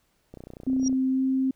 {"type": "click train", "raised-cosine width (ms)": 2, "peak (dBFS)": -28, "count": 19, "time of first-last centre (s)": [0.34, 0.928], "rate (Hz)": 30.6}
{"type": "tone with pitch glide", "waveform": "sine", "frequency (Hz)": [261.6, 263.7], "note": ["C4", "C4"], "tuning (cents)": [0, 14], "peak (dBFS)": -21, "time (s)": [0.67, 1.51], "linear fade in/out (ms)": 5, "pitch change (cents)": 14, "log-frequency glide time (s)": [1.1, 1.22]}
{"type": "tone with exponential growth", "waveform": "sine", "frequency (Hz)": 5700, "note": "F8", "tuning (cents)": 34, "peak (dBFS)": -24, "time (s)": [0.79, 0.88], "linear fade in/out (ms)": 2, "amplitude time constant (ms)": 18}
{"effects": ["pink hiss -69 dBFS RMS until 1.55 s"]}